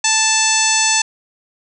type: harmonic tone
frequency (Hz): 880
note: A5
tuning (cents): 0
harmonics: 1 / 2 / 3 / 4 / 5 / 6 / 7 / 8 / 9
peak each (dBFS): -21 / -23 / -20 / -24 / -22 / -24 / -18 / -24 / -20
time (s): 0.04-1.02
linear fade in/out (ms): 5
effects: none